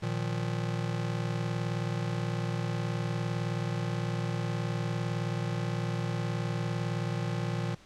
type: chord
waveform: square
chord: Bb suspended fourth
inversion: none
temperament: just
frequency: 116.54 / 155.39 / 174.81 Hz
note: Bb2 / Eb3 / F3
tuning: 0 / -2 / +2 cents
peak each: -33 / -36 / -37 dBFS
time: 0.02-7.75 s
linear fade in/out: 10 ms
effects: pink hiss -56 dBFS RMS until 7.85 s + low-pass 6000 Hz 12 dB/octave

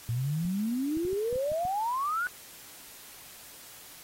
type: exponential sweep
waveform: sine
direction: up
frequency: 113.1 to 1496 Hz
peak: -27 dBFS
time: 0.09-2.27 s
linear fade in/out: 0 ms
type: clicks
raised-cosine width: 5 ms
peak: -31 dBFS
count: 8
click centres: 0.451 / 0.971 / 1.051 / 1.131 / 1.328 / 1.358 / 1.518 / 1.652 s
effects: white hiss -49 dBFS RMS until 4.03 s + AAC 48 kbps

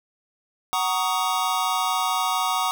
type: chord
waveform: square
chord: D# minor seventh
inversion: first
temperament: just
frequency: 746.7 / 933.4 / 1120.1 / 1244.5 Hz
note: F#5 / A#5 / C#6 / D#6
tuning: +16 / +2 / +18 / 0 cents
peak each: -28 dBFS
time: 0.73-2.71 s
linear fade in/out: 0 ms
effects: none

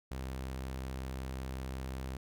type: tone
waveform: sawtooth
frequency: 65.41 Hz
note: C2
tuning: in tune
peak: -34 dBFS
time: 0.11-2.17 s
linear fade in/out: 5 ms
effects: none

